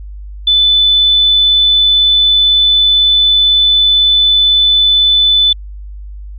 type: tone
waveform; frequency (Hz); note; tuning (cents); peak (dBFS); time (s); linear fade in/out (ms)
sine; 3502; A7; -9; -6; 0.47-5.53; 5
effects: added 50 Hz sine -25 dBFS peak until 6.38 s